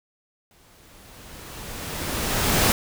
pink noise with exponential growth, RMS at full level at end -17 dBFS, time 0.51-2.72 s, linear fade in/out 1 ms, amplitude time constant 480 ms, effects none

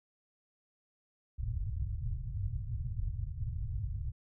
white low-pass noise, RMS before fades -36 dBFS, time 1.38-4.12 s, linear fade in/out 20 ms, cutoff 120 Hz, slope 48 dB/octave, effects none

